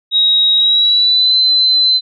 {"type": "tone with pitch glide", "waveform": "sine", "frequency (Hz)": [3803, 4052], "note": ["A#7", "B7"], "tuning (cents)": [34, 44], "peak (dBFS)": -8, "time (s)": [0.11, 2.01], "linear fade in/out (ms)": 50, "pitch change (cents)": 110, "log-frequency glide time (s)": [0.55, 1.36], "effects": []}